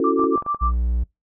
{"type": "chord", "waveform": "sine", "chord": "F# minor seventh", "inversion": "second", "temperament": "just", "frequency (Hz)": [277.5, 333, 370, 444], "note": ["C#4", "E4", "F#4", "A4"], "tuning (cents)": [2, 18, 0, 16], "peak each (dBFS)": -22, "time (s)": [0, 0.36], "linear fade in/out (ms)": 2}
{"type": "tone with tremolo", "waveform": "sine", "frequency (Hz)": 1174.7, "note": "D6", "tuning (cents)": 0, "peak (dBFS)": -18, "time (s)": [0.04, 0.74], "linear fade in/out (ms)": 2, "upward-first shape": "sine", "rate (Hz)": 6.9, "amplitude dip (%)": 100}
{"type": "clicks", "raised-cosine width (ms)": 1, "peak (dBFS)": -20, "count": 6, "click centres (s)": [0.195, 0.241, 0.377, 0.424, 0.464, 0.546]}
{"type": "tone", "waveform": "triangle", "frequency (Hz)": 59.7, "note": "A#1", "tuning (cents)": 42, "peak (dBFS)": -16, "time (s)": [0.61, 1.04], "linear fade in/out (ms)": 10}
{"effects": ["noise-tail reverb RT60 0.2 s tail -25 dB re dry"]}